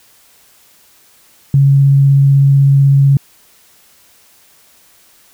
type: tone with vibrato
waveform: sine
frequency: 138.59 Hz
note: C#3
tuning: in tune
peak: -5 dBFS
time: 1.54-3.17 s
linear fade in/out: 2 ms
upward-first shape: triangle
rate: 16 Hz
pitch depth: 10 cents each way
effects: white hiss -48 dBFS RMS until 5.33 s